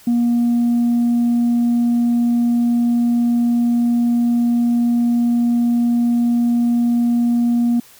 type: tone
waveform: sine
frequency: 237.9 Hz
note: A#3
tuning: 35 cents sharp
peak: -11 dBFS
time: 0.07-7.8 s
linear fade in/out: 5 ms
effects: tanh soft clip ceiling -11 dBFS + white hiss -46 dBFS RMS until 7.99 s